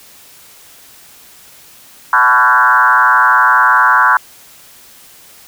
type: tone with frequency modulation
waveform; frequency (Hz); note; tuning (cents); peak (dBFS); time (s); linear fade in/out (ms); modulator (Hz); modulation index
sine; 1253; D#6; +12; -6; 2.13-4.17; 2; 125; 2.8
effects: white hiss -41 dBFS RMS until 5.47 s